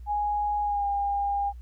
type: tone with pitch glide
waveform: sine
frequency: 829 to 806.3 Hz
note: G#5 to G5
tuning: -3 to +49 cents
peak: -24 dBFS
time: 0.06-1.53 s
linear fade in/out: 50 ms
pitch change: -48 cents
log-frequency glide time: 0.62-0.86 s
effects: added 60 Hz sine -39 dBFS peak until 1.61 s + pink hiss -69 dBFS RMS until 1.61 s